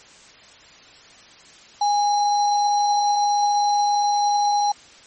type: tone with sample-and-hold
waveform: sine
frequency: 823 Hz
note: G#5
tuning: 16 cents flat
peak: -16 dBFS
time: 1.81-4.72 s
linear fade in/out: 5 ms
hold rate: 4900 Hz
effects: white hiss -47 dBFS RMS until 5.06 s + MP3 32 kbps